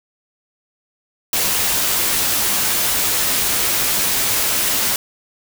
white noise with comb filter, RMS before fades -18 dBFS, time 1.33-4.96 s, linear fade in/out 2 ms, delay 13 ms, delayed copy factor -0.5, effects none

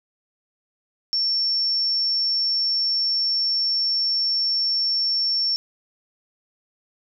sine tone, 5440 Hz, F8, 46 cents flat, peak -19 dBFS, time 1.13-5.56 s, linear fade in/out 0 ms, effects none

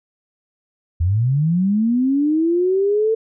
sine linear sweep, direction up, 79.2 to 450.3 Hz, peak -14 dBFS, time 1-3.15 s, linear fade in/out 10 ms, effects none

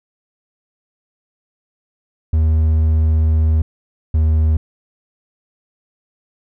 triangle tone pair in turn, 78.9 / 78.48 Hz, D#2 / D#2, +25 / +15 cents, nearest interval unison, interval 10 cents, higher first, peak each -9 dBFS, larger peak neither, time 2.33-3.62 / 4.14-4.57 s, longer first, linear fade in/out 5 ms, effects none

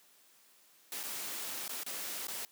white noise with dropouts, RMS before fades -40 dBFS, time 0.92-2.45 s, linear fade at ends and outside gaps 1 ms, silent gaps 1.031-1.035 / 1.68-1.693 / 1.834-1.863 / 2.27-2.282 s, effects white hiss -64 dBFS RMS until 2.51 s + high-pass 200 Hz 12 dB/octave

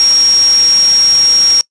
sine tone in noise, 5588 Hz, F8, in tune, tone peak -6 dBFS, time 0-1.61 s, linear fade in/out 0 ms, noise white, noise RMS -21 dBFS, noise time 0-1.61 s, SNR +12 dB, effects noise-tail reverb RT60 0.1 s tail -24 dB re dry + resampled to 22050 Hz

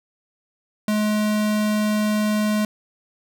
square tone, 211.9 Hz, G#3, 35 cents sharp, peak -19 dBFS, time 0.88-2.65 s, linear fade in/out 2 ms, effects none

